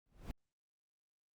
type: noise with exponential growth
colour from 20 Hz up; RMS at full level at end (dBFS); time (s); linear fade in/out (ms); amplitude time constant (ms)
brown; -40; 0.06-0.31; 0; 53
effects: Opus 48 kbps